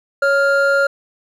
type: tone pair together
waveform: triangle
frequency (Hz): 556 / 1400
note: C#5 / F6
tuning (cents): +5 / +4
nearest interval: octave + major third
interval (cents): 1599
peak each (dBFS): -13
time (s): 0.22-0.87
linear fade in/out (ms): 5
effects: none